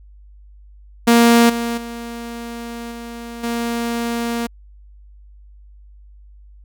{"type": "tone with level steps", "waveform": "sawtooth", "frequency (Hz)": 234.4, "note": "A#3", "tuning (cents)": 10, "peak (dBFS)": [-5, -16, -24, -26, -16], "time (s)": [1.07, 4.47], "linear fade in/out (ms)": 10, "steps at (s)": [1.49, 1.77, 2.91, 3.43], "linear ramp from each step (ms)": 10, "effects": ["added 50 Hz sine -41 dBFS peak until 6.64 s"]}